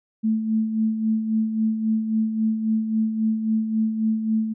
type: tone with tremolo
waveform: sine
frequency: 220 Hz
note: A3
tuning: in tune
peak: -17 dBFS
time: 0.23-4.54 s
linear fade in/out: 20 ms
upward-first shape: sine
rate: 3.7 Hz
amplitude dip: 55%
effects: none